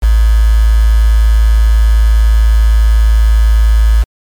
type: tone with quantisation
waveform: sine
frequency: 54.7 Hz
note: A1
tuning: 9 cents flat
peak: -4 dBFS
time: 0.02-4.04 s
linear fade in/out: 20 ms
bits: 4
effects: MP3 96 kbps